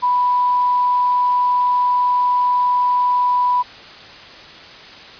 sine tone, 987.8 Hz, B5, in tune, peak -13 dBFS, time 0.02-3.63 s, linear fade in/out 20 ms, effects white hiss -38 dBFS RMS until 5.19 s + resampled to 11025 Hz

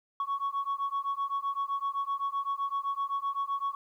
sine beating tone pair, 1108.7 / 1116.5 Hz, C#6 / C#6, 0 / +12 cents, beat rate 7.8 Hz, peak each -31 dBFS, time 0.2-3.75 s, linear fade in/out 2 ms, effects tanh soft clip ceiling -25 dBFS + 11-bit

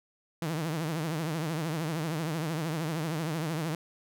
sawtooth tone with vibrato, 159.2 Hz, D#3, 40 cents sharp, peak -26 dBFS, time 0.42-3.75 s, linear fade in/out 2 ms, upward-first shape triangle, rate 13 Hz, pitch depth 150 cents each way, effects none

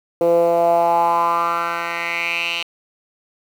10% pulse tone with band-pass filter sweep, 169.8 Hz, F3, 48 cents flat, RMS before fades -18 dBFS, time 0.21-2.63 s, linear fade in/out 2 ms, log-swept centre 460 to 3100 Hz, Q 4.7, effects 7-bit

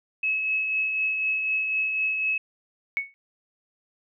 sine tone with tremolo, 2579 Hz, E7, 39 cents flat, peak -21 dBFS, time 0.23-2.38 s, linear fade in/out 5 ms, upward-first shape triangle, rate 4 Hz, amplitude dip 40%
sine tone with exponential decay, 2217 Hz, C#7, in tune, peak -19 dBFS, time 2.97-3.14 s, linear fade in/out 0 ms, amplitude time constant 35 ms
effects none

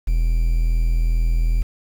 triangle tone with quantisation, 41.2 Hz, E1, in tune, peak -13 dBFS, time 0.07-1.63 s, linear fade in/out 10 ms, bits 7, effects none

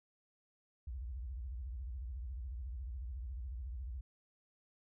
sine tone with vibrato, 62.3 Hz, B1, 16 cents sharp, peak -40 dBFS, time 0.87-4.01 s, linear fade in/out 5 ms, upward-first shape sine, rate 14 Hz, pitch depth 270 cents each way, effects none

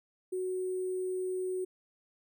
sine tone with sample-and-hold, 370 Hz, F#4, in tune, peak -31 dBFS, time 0.32-1.65 s, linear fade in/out 10 ms, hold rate 8820 Hz, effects none

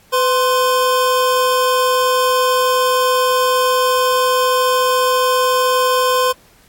square tone pair together, 502.9 / 1046 Hz, B4 / C6, +31 / -1 cents, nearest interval octave + minor second, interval 1268 cents, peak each -16 dBFS, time 0.12-6.33 s, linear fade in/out 20 ms, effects pink hiss -50 dBFS RMS until 6.68 s + AAC 64 kbps

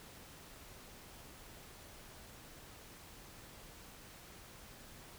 silence, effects pink hiss -55 dBFS RMS until 5.18 s

